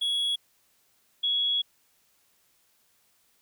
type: tone pair in turn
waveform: triangle / sine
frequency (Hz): 3347 / 3347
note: G#7 / G#7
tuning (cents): +13 / +13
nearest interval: unison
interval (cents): 0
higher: neither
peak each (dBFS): -23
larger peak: neither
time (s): 0.01-0.36 / 1.23-1.62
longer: second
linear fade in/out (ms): 10
effects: white hiss -67 dBFS RMS until 3.41 s